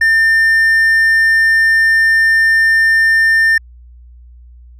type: tone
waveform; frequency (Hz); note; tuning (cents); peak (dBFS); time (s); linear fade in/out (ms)
triangle; 1800; A6; +39; -6; 0.01-3.58; 5
effects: added 60 Hz sine -36 dBFS peak until 4.79 s